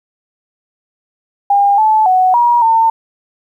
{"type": "tone with pitch steps", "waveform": "sine", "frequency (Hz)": [805, 868, 742, 955, 903], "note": ["G5", "A5", "F#5", "A#5", "A5"], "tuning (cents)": [46, -24, 5, 42, 45], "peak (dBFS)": -7, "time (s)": [1.5, 2.9], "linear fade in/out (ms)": 5, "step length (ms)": 280, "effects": ["8-bit"]}